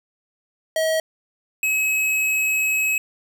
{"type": "tone pair in turn", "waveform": "square", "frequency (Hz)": [639, 2562], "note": ["D#5", "E7"], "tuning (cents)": [46, -50], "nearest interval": "2 octaves", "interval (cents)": 2404, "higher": "second", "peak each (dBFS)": -19, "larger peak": "neither", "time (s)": [[0.76, 1], [1.63, 2.98]], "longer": "second", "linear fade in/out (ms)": 2, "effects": []}